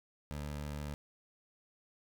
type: tone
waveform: 20% pulse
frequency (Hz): 73.42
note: D2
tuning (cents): 0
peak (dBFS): -34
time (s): 0.31-0.94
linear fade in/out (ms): 0
effects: none